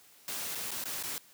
white noise with dropouts, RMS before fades -37 dBFS, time 0.28-1.18 s, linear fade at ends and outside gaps 1 ms, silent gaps 0.55-0.554 / 0.708-0.715 / 0.84-0.855 / 1.027-1.036 s, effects white hiss -59 dBFS RMS until 1.33 s + high-pass 100 Hz 12 dB/octave

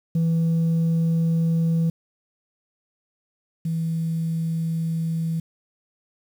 sine tone pair in turn, 164.81 / 163.48 Hz, E3 / E3, 0 / -14 cents, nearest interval unison, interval 14 cents, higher first, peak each -15 / -21 dBFS, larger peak first, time 0.15-1.9 / 3.65-5.4 s, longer neither, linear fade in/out 5 ms, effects tanh soft clip ceiling -17 dBFS + 8-bit

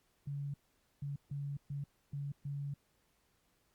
sine tone bursts at uneven times, 141.8 Hz, C#3, 40 cents sharp, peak -37 dBFS, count 6, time 0.27-0.54 / 1.02-1.16 / 1.31-1.57 / 1.7-1.84 / 2.13-2.32 / 2.45-2.74 s, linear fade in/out 5 ms, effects pink hiss -75 dBFS RMS until 3.74 s + Opus 48 kbps

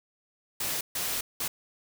white noise bursts at uneven times, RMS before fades -31 dBFS, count 3, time 0.6-0.81 / 0.95-1.21 / 1.4-1.48 s, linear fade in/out 5 ms, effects none

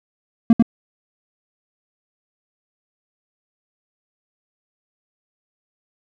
triangle tone with echo, 230.3 Hz, A#3, 21 cents flat, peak -5 dBFS, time 0.5-0.53 s, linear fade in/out 2 ms, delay 95 ms, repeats 1, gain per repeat -2 dB, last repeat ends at 0.625 s, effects none

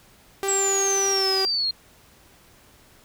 sawtooth tone with pitch glide, 392 to 383.9 Hz, G4 to G4, 0 to -36 cents, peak -20 dBFS, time 0.43-1.45 s, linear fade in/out 0 ms, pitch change -36 cents, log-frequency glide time 1.11-1.26 s
sine exponential sweep, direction down, 7800 to 4186 Hz, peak -21 dBFS, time 0.48-1.71 s, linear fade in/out 5 ms
effects pink hiss -54 dBFS RMS until 3.04 s

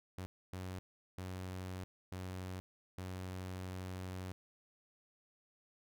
sawtooth tone bursts at uneven times, 92.5 Hz, F#2, in tune, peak -38 dBFS, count 5, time 0.18-0.26 / 0.53-0.79 / 1.18-1.84 / 2.12-2.6 / 2.98-4.32 s, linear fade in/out 0 ms, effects none

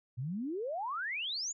sine exponential sweep, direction up, 114.9 to 7230 Hz, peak -34 dBFS, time 0.17-1.53 s, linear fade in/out 20 ms, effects none

